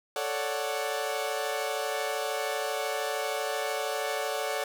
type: chord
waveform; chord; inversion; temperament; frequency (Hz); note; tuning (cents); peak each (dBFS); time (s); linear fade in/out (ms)
sawtooth; D major seventh; second; equal; 440 / 554.4 / 587.3 / 740; A4 / C#5 / D5 / F#5; 0 / 0 / 0 / 0; -31; 0.16-4.64; 2
effects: none